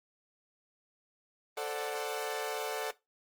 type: chord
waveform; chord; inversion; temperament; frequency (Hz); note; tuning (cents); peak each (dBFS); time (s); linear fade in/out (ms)
sawtooth; D dominant seventh; second; equal; 440 / 523.3 / 587.3 / 740; A4 / C5 / D5 / F#5; 0 / 0 / 0 / 0; -33 / -39 / -37 / -36; 1.57-2.91; 5
effects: noise-tail reverb RT60 0.2 s tail -18 dB re dry + Opus 24 kbps